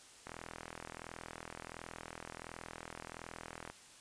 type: click train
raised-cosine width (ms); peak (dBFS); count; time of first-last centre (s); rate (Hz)
0.5; -29; 143; 0.27-3.7; 41.4
effects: white hiss -58 dBFS RMS until 4 s + resampled to 22050 Hz